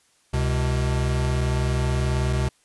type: tone pair together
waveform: square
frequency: 68 / 126.75 Hz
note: C#2 / B2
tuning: -33 / +45 cents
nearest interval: major seventh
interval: 1078 cents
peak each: -24 dBFS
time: 0.33-2.49 s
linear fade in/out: 10 ms
effects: white hiss -62 dBFS RMS until 2.64 s + resampled to 24000 Hz